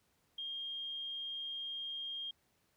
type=tone; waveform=sine; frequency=3221 Hz; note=G7; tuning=46 cents sharp; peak=-39 dBFS; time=0.38-2.31 s; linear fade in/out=5 ms; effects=pink hiss -75 dBFS RMS until 2.76 s + high-pass 60 Hz 12 dB/octave